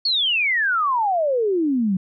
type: exponential sweep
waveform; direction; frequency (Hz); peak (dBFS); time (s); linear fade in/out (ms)
sine; down; 4478 to 180.4; -17; 0.05-1.97; 5
effects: none